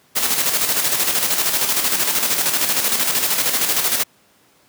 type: noise with tremolo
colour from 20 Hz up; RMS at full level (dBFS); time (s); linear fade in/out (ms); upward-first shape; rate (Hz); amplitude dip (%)
white; -17; 0.15-4.04; 20; square; 13; 45
effects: pink hiss -55 dBFS RMS until 4.68 s + high-pass 150 Hz 12 dB/octave